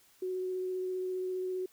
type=tone with vibrato; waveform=sine; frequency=370 Hz; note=F#4; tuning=in tune; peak=-32 dBFS; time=0.22-1.66 s; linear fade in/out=5 ms; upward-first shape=sine; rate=15 Hz; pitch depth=10 cents each way; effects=white hiss -64 dBFS RMS until 1.72 s